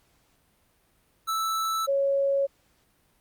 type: tone pair in turn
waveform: square / sine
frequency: 1316 / 553.3 Hz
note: E6 / C#5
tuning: -3 / -3 cents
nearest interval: octave + minor third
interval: 1500 cents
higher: first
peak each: -26 / -21 dBFS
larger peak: second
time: 1.27-1.87 / 1.87-2.47 s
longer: neither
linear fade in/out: 20 ms
effects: pink hiss -66 dBFS RMS until 3.2 s + Opus 48 kbps